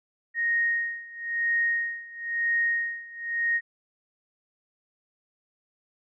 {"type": "tone with tremolo", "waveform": "sine", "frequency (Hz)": 1864.7, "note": "A#6", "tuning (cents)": 0, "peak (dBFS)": -21, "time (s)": [0.34, 3.61], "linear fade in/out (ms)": 50, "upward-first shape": "sine", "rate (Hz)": 1, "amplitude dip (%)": 90, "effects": []}